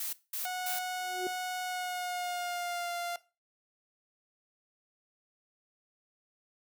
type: noise bursts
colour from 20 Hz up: blue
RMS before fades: -36 dBFS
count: 3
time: 0-0.79 s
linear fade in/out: 5 ms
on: 130 ms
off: 200 ms
type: tone with pitch glide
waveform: sawtooth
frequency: 733 to 695.9 Hz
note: F#5 to F5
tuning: -16 to -6 cents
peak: -30 dBFS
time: 0.45-3.16 s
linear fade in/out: 2 ms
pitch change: -90 cents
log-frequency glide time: 1.64-2.91 s
type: tone with exponential growth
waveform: sine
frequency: 365.8 Hz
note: F#4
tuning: 20 cents flat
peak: -29 dBFS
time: 0.96-1.27 s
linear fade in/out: 1 ms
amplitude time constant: 66 ms
effects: noise-tail reverb RT60 0.3 s tail -18 dB re dry